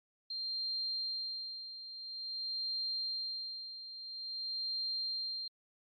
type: tone with tremolo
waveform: sine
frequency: 4180 Hz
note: C8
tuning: 2 cents flat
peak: -34 dBFS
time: 0.3-5.48 s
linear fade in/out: 5 ms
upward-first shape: sine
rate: 0.49 Hz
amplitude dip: 70%
effects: AAC 64 kbps